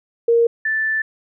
sine tone pair in turn, 466.2 / 1760.1 Hz, A#4 / A6, 0 / 0 cents, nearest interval octave + major seventh, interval 2300 cents, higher second, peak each -11 / -17 dBFS, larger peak first, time 0.28-0.47 / 0.65-1.02 s, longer second, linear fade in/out 5 ms, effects none

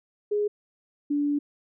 sine tone pair in turn, 415.3 / 289.9 Hz, G#4 / D4, 0 / -22 cents, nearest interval tritone, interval 622 cents, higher first, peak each -22 dBFS, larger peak neither, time 0.31-0.48 / 1.1-1.39 s, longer second, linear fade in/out 10 ms, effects none

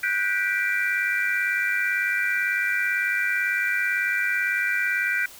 sine chord, G major seventh, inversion third, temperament just, 1470 / 1568 / 1960 / 2352 Hz, F#6 / G6 / B6 / D7, -12 / 0 / -14 / +2 cents, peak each -27 dBFS, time 0.03-5.26 s, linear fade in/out 5 ms, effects white hiss -45 dBFS RMS until 5.39 s

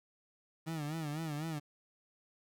30% pulse tone with vibrato, 154.7 Hz, D#3, 10 cents flat, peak -34 dBFS, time 0.66-1.6 s, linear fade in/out 20 ms, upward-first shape sine, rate 4 Hz, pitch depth 110 cents each way, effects 11-bit

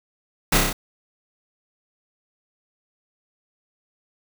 pink noise with echo, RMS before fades -18 dBFS, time 0.52-0.58 s, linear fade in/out 5 ms, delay 30 ms, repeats 5, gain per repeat -2 dB, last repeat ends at 0.73 s, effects none

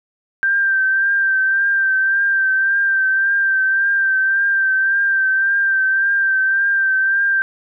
sine tone with vibrato, 1572 Hz, G6, 4 cents sharp, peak -13 dBFS, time 0.43-7.42 s, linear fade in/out 0 ms, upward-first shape triangle, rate 1.8 Hz, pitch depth 34 cents each way, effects none

